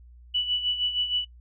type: tone with tremolo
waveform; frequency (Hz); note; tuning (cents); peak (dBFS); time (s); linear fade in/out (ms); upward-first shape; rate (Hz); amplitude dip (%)
sine; 2960; F#7; 0; -21; 0.34-1.25; 10; sine; 6.4; 65
effects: noise-tail reverb RT60 0.1 s tail -21 dB re dry + added 60 Hz sine -47 dBFS peak until 1.4 s